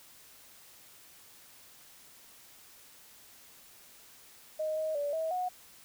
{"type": "tone with pitch steps", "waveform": "sine", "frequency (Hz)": [623, 628, 577, 643, 730], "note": ["D#5", "D#5", "D5", "E5", "F#5"], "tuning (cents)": [2, 16, -31, -43, -24], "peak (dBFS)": -30, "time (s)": [4.59, 5.49], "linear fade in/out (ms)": 10, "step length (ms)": 180, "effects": ["white hiss -56 dBFS RMS until 5.84 s"]}